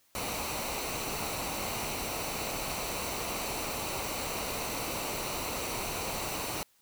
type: noise with comb filter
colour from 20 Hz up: pink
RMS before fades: -35 dBFS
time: 0.15-6.63 s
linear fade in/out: 0 ms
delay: 0.59 ms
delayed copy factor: -0.55
effects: white hiss -67 dBFS RMS until 6.81 s